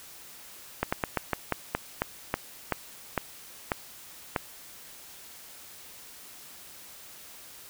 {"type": "slowing click train", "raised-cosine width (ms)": 0.5, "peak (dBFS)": -10, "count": 13, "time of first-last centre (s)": [0.83, 4.362], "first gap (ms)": 95, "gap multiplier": 1.19, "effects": ["white hiss -48 dBFS RMS until 7.69 s"]}